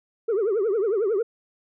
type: tone with vibrato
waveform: sine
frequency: 420 Hz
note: G#4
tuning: 19 cents sharp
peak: -18 dBFS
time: 0.28-1.23 s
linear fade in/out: 10 ms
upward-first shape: triangle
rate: 11 Hz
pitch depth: 240 cents each way
effects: tanh soft clip ceiling -18 dBFS